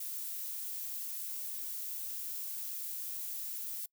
violet noise, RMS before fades -40 dBFS, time 0-3.86 s, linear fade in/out 5 ms, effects noise-tail reverb RT60 0.1 s tail -25 dB re dry

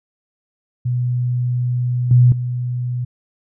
sine tone with level steps, 123.47 Hz, B2, in tune, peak -16 / -7 / -19 dBFS, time 0.85-3.05 s, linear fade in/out 10 ms, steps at 2.11 / 2.32 s, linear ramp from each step 2 ms, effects none

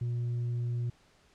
sine tone with tanh clipping, 120 Hz, B2, 49 cents flat, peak -30 dBFS, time 0.01-0.9 s, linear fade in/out 5 ms, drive 2 dB, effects pink hiss -64 dBFS RMS until 1.34 s + low-pass 7000 Hz 12 dB/octave

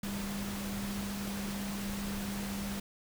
sine tone in noise, 200 Hz, G3, 35 cents sharp, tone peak -36 dBFS, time 0.03-2.8 s, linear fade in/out 5 ms, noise pink, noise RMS -41 dBFS, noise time 0.03-2.8 s, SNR +2 dB, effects none

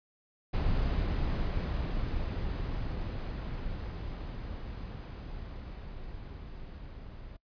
brown noise with level ramp, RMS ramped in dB -29 to -46 dBFS, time 0.53-7.37 s, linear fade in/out 10 ms, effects noise-tail reverb RT60 0.1 s tail -23 dB re dry + resampled to 11025 Hz

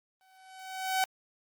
sawtooth tone with exponential growth, 757 Hz, F#5, 39 cents sharp, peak -20 dBFS, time 0.21-1.04 s, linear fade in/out 0 ms, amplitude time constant 180 ms, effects Opus 32 kbps

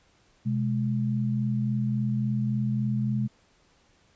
sine tone pair together, 126.52 / 210.1 Hz, B2 / G#3, +42 / +20 cents, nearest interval major sixth, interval 878 cents, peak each -26 / -27 dBFS, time 0.45-3.28 s, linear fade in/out 20 ms, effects pink hiss -63 dBFS RMS until 4.15 s + resampled to 16000 Hz

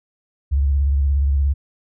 sine tone with vibrato, 69.8 Hz, C#2, 13 cents sharp, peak -14 dBFS, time 0.51-1.54 s, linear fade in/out 20 ms, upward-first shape square, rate 17 Hz, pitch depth 66 cents each way, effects none

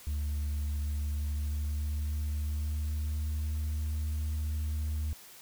sine tone with pitch glide, 73.42 to 76.23 Hz, D2 to D#2, 0 to -35 cents, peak -27 dBFS, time 0.07-5.13 s, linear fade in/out 0 ms, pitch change +65 cents, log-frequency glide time 0.98-3.58 s, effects tanh soft clip ceiling -29 dBFS + white hiss -52 dBFS RMS until 5.41 s

